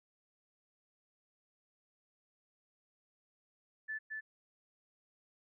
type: tone with echo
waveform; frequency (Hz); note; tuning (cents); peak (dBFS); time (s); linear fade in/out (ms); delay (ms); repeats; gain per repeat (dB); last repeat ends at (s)
sine; 1747; A6; -13; -37; 3.88-3.99; 20; 220; 1; -2; 4.21
effects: none